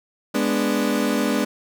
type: chord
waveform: 30% pulse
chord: G# diminished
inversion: none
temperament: equal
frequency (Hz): 207.7 / 246.9 / 293.7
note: G#3 / B3 / D4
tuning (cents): 0 / 0 / 0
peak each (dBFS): -21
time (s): 0.34-1.45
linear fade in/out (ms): 10
effects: none